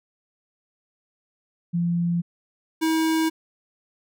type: tone pair in turn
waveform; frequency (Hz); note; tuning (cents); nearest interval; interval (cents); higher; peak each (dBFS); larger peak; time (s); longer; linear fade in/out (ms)
sine / square; 171.9 / 320.8; F3 / E4; -27 / -47; major seventh; 1080; second; -20; neither; 1.73-2.22 / 2.81-3.3; neither; 20
effects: none